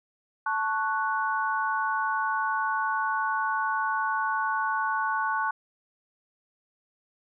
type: chord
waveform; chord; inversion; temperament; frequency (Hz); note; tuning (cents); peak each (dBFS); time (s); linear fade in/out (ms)
sine; F# minor; first; equal; 880 / 1108.7 / 1480; A5 / C#6 / F#6; 0 / 0 / 0; -29; 0.46-5.51; 5
effects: none